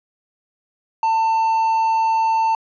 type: tone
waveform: triangle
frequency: 895 Hz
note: A5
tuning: 29 cents sharp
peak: -13 dBFS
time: 1.03-2.55 s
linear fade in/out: 2 ms
effects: resampled to 16000 Hz